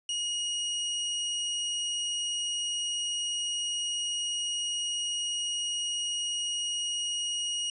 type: tone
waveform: sawtooth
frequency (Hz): 2883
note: F#7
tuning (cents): -46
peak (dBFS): -26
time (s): 0.09-7.7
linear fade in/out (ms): 2
effects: resampled to 22050 Hz